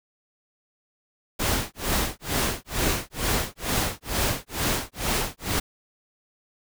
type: noise with tremolo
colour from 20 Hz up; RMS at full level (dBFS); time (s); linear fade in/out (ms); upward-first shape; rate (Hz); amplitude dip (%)
pink; -23; 1.39-5.6; 10; sine; 2.2; 100
effects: none